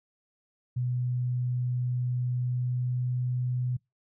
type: tone with pitch glide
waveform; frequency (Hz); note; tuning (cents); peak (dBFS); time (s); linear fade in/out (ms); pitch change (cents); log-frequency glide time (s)
sine; 124.2 to 124.92; B2 to B2; +10 to +20; -26; 0.76-3.77; 10; +10; 2.36-3.12
effects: noise-tail reverb RT60 0.2 s tail -25 dB re dry